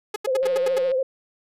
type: tone bursts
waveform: sawtooth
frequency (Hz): 421.2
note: G#4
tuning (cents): +24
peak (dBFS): -20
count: 7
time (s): 0.14-0.785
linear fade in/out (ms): 5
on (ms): 21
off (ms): 83
type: tone with vibrato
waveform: sine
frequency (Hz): 523.3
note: C5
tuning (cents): 0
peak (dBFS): -19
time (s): 0.27-1.03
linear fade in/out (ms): 5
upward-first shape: triangle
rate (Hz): 14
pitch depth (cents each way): 69
type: click train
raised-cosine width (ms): 0.3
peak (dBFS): -24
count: 88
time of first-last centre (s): 0.43-0.916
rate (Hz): 179
effects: resampled to 32000 Hz